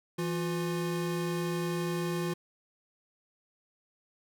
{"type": "tone pair together", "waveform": "square", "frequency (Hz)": [167.5, 354.9], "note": ["E3", "F4"], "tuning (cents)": [28, 28], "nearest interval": "octave + minor second", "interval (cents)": 1300, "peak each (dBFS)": [-33, -34], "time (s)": [0.18, 2.34], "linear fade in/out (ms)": 10, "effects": []}